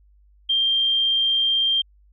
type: tone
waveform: sine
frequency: 3179 Hz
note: G7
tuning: 24 cents sharp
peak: -17 dBFS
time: 0.49-1.82 s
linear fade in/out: 10 ms
effects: added 50 Hz sine -52 dBFS peak until 2.12 s